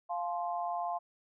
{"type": "chord", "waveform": "sine", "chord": "F major", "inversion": "none", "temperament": "equal with one note detuned", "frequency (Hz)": [698.5, 859.9, 1046.5], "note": ["F5", "A5", "C6"], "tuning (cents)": [0, -40, 0], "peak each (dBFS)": [-34, -39, -39], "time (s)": [0.09, 0.99], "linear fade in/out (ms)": 20, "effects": []}